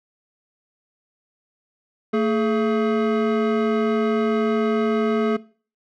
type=tone pair together; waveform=square; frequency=224.6 / 423.5 Hz; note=A3 / G#4; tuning=+36 / +34 cents; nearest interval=major seventh; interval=1098 cents; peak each=-21 dBFS; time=2.13-5.37 s; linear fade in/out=10 ms; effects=noise-tail reverb RT60 0.4 s tail -20 dB re dry + low-pass 2000 Hz 12 dB/octave